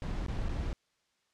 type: noise with dropouts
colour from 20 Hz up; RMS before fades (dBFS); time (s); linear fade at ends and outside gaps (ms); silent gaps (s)
brown; -34; 0.02-0.73; 1; 0.264-0.282 / 0.486-0.491
effects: white hiss -75 dBFS RMS until 1.33 s + low-pass 6000 Hz 12 dB/octave